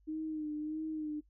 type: tone with vibrato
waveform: sine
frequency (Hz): 307.9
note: D#4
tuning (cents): -18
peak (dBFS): -35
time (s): 0.07-1.21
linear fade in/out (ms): 20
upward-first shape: sine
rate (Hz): 1.6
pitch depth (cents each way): 42
effects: noise-tail reverb RT60 0.1 s tail -24 dB re dry + added 50 Hz sine -64 dBFS peak until 1.29 s